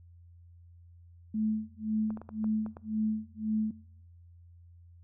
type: tone with tremolo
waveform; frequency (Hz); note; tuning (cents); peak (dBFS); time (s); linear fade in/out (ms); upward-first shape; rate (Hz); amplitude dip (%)
sine; 216.6; A3; -27; -25; 1.34-3.71; 5; sine; 1.9; 100
type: clicks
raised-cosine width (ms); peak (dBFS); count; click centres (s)
1; -30; 7; 2.105 / 2.173 / 2.216 / 2.291 / 2.443 / 2.663 / 2.769
effects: noise-tail reverb RT60 0.7 s tail -23 dB re dry + added 86 Hz sine -52 dBFS peak until 5.03 s